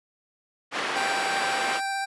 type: band-pass noise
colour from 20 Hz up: white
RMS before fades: -29 dBFS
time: 0.71-1.81 s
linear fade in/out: 50 ms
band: 320 to 2200 Hz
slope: 12 dB/octave
type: tone with vibrato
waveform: 25% pulse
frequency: 784 Hz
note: G5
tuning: in tune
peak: -23 dBFS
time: 0.95-2.06 s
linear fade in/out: 20 ms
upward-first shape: sine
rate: 15 Hz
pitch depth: 9 cents each way
effects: resampled to 24000 Hz